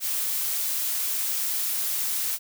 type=noise; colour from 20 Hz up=blue; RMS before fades=-27 dBFS; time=0-2.39 s; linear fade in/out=50 ms; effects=none